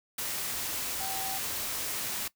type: tone in noise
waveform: sine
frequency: 771 Hz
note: G5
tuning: 29 cents flat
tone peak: -37 dBFS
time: 1-1.38 s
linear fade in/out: 5 ms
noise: white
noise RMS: -34 dBFS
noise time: 0.18-2.28 s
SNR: -6 dB
effects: noise-tail reverb RT60 0.1 s tail -19 dB re dry